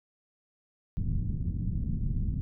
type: low-pass noise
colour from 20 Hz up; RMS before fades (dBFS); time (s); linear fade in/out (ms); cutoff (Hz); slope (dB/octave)
pink; -30; 0.97-2.41; 0; 200; 24
effects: none